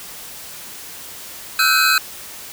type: tone cluster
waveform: square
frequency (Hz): 1314 / 1471 / 1551 / 2525 / 4087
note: E6 / F#6 / G6 / D#7 / C8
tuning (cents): -6 / -11 / -19 / +25 / -41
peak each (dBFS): -20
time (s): 1.59-1.98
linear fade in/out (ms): 2
effects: white hiss -35 dBFS RMS until 2.52 s